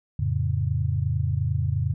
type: chord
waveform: sine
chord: F augmented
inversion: none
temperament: equal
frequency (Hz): 87.31 / 110 / 138.59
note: F2 / A2 / C#3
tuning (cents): 0 / 0 / 0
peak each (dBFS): -26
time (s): 0.19-1.94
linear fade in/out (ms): 5
effects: none